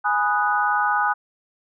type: chord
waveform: sine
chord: G# minor seventh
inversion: none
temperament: equal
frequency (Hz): 830.6 / 987.8 / 1244.5 / 1480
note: G#5 / B5 / D#6 / F#6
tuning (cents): 0 / 0 / 0 / 0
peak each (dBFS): -22 / -27 / -23 / -23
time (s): 0.04-1.14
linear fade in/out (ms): 20
effects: none